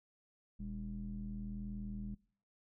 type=tone with low-pass filter; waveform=square; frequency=40.41 Hz; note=E1; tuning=34 cents flat; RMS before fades=-43 dBFS; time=0.59-2.15 s; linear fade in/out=10 ms; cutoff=200 Hz; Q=6.1; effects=noise-tail reverb RT60 0.5 s tail -23 dB re dry